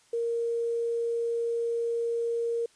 sine tone with quantisation, 466.2 Hz, A#4, in tune, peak -26 dBFS, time 0.13-2.66 s, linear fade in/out 5 ms, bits 9, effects white hiss -62 dBFS RMS until 2.75 s + resampled to 22050 Hz

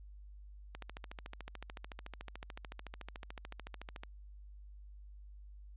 click train, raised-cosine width 0.3 ms, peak -29 dBFS, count 46, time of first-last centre 0.75-4.035 s, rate 13.7 Hz, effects added 50 Hz sine -50 dBFS peak until 5.76 s + resampled to 8000 Hz

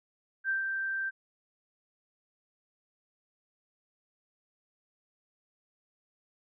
sine tone with ADSR envelope, 1568 Hz, G6, in tune, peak -26 dBFS, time 0.44-1.11 s, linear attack 52 ms, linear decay 130 ms, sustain -4 dB, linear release 28 ms, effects none

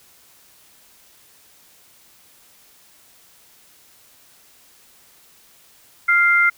sine tone pair together, 1396.9 / 2093 Hz, F6 / C7, 0 / 0 cents, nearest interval perfect fifth, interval 700 cents, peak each -15 dBFS, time 6.08-6.5 s, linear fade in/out 10 ms, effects white hiss -52 dBFS RMS until 6.57 s

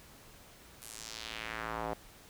square tone with band-pass filter sweep, 55.8 Hz, A1, 25 cents sharp, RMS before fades -41 dBFS, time 0.82-1.94 s, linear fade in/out 0 ms, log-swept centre 11000 to 680 Hz, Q 1.6, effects pink hiss -56 dBFS RMS until 2.29 s

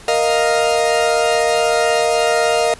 40% pulse chord, Bb suspended fourth, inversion none, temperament equal, 466.2 / 622.3 / 698.5 Hz, Bb4 / Eb5 / F5, 0 / 0 / 0 cents, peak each -17 dBFS, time 0.08-2.74 s, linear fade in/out 2 ms, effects pink hiss -40 dBFS RMS until 2.79 s + resampled to 24000 Hz

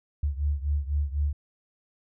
sine beating tone pair, 71.3 / 75.3 Hz, C#2 / D2, +49 / +44 cents, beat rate 4 Hz, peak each -26 / -29 dBFS, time 0.23-1.33 s, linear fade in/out 5 ms, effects none

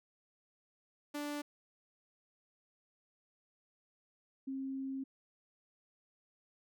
sawtooth / sine tone pair in turn, 292.8 / 268 Hz, D4 / C4, -5 / +42 cents, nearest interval major second, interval 153 cents, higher first, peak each -34 / -37 dBFS, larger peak first, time 1.14-1.42 / 4.47-5.04 s, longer second, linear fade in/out 10 ms, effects none

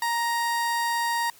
30% pulse tone, 936 Hz, A#5, 7 cents sharp, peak -21 dBFS, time 0.02-1.3 s, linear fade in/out 2 ms, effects white hiss -53 dBFS RMS until 1.39 s

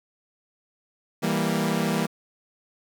sawtooth chord, E diminished, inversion none, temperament equal with one note detuned, 164.81 / 197.13 / 233.1 Hz, E3 / G3 / Bb3, 0 / +10 / 0 cents, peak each -23 dBFS, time 1.22-2.07 s, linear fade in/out 20 ms, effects 9-bit

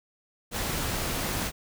pink noise, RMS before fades -30 dBFS, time 0.51-1.52 s, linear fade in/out 50 ms, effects none

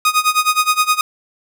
sawtooth tone with tremolo, 1244 Hz, D#6, 1 cent flat, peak -6 dBFS, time 0.05-1.01 s, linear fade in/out 2 ms, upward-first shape sine, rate 9.6 Hz, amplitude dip 90%, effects none

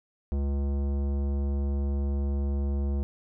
sine tone with tanh clipping, 70 Hz, C#2, 18 cents sharp, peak -27 dBFS, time 0.32-3.03 s, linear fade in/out 0 ms, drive 16 dB, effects none

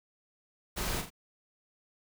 pink noise with echo, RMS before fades -34 dBFS, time 0.76-1.02 s, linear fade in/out 20 ms, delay 42 ms, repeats 2, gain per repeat -7 dB, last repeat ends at 1.104 s, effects none

